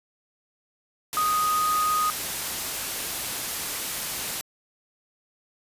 sine tone in noise, 1244.5 Hz, D#6, in tune, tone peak -21 dBFS, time 1.17-2.1 s, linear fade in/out 0 ms, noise white, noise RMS -30 dBFS, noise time 1.13-4.41 s, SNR +6 dB, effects resampled to 32000 Hz

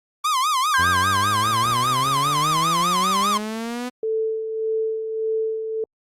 45% pulse tone with vibrato, 1128 Hz, C#6, 30 cents sharp, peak -18 dBFS, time 0.24-3.38 s, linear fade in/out 10 ms, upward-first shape sine, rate 5 Hz, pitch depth 190 cents each way
sine tone with exponential decay, 1594 Hz, G6, 28 cents sharp, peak -17 dBFS, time 0.74-2.91 s, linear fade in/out 1 ms, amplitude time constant 470 ms
sawtooth exponential sweep, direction up, 86.2 to 251.1 Hz, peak -22 dBFS, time 0.78-3.9 s, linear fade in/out 20 ms
sine tone with tremolo, 441.7 Hz, A4, 7 cents sharp, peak -19 dBFS, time 4.03-5.84 s, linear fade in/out 2 ms, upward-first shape sine, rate 1.7 Hz, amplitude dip 50%
effects low-pass 12000 Hz 12 dB/octave + Opus 48 kbps

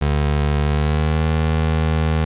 25% pulse tone with pitch glide, 73.42 to 79.15 Hz, D2 to D#2, 0 to +30 cents, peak -12 dBFS, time 0.01-2.25 s, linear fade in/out 10 ms, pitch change +130 cents, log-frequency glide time 0.64-1.25 s, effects resampled to 8000 Hz + 9-bit

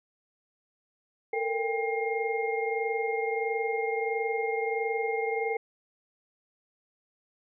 sine tone cluster, 447.7 / 469.2 / 795 / 2128 Hz, A4 / A#4 / G5 / C7, +30 / +11 / +24 / +29 cents, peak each -30 / -34 / -33 / -34 dBFS, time 1.33-5.57 s, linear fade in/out 5 ms, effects none

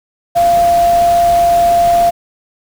sine tone in noise, 691 Hz, F5, 19 cents flat, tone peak -7 dBFS, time 0.35-2.11 s, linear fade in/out 20 ms, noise pink, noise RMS -25 dBFS, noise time 0.35-2.11 s, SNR +15 dB, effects none

